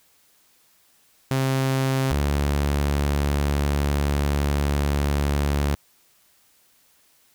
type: tone pair in turn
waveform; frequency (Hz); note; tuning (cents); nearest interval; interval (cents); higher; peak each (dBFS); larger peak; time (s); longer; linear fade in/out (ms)
sawtooth; 133.2 / 71.75; C3 / D2; +31 / -40; major seventh; 1071; first; -16; neither; 1.31-2.11 / 2.11-5.75; second; 0
effects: white hiss -60 dBFS RMS until 7.34 s